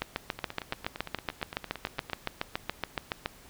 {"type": "two click trains", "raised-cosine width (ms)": 0.3, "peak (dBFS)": [-21, -13], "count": [16, 24], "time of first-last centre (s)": [[0.39, 2.098], [0.02, 3.259]], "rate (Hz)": [8.78, 7.1], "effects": ["pink hiss -54 dBFS RMS until 3.49 s"]}